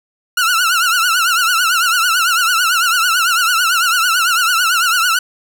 sawtooth tone with vibrato, 1396.9 Hz, F6, in tune, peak -8 dBFS, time 0.37-5.19 s, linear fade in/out 5 ms, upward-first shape triangle, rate 9 Hz, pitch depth 140 cents each way, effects none

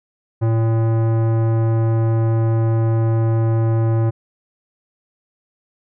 sine tone with tanh clipping, 113.1 Hz, A2, 48 cents sharp, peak -16 dBFS, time 0.41-4.11 s, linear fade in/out 20 ms, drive 17 dB, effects none

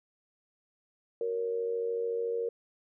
sine tone with amplitude modulation, 466.2 Hz, A#4, in tune, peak -26 dBFS, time 1.21-2.49 s, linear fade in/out 2 ms, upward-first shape sine, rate 93.7 Hz, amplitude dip 65%, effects none

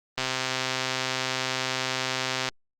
click train, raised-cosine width 0.2 ms, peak -9 dBFS, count 301, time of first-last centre 0.18-2.488 s, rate 130 Hz, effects Opus 32 kbps

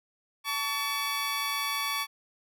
15% pulse tone pair together, 881 / 1131.5 Hz, A5 / C#6, +2 / +35 cents, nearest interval major third, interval 433 cents, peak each -30 / -23 dBFS, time 0.44-2.07 s, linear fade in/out 50 ms, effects none

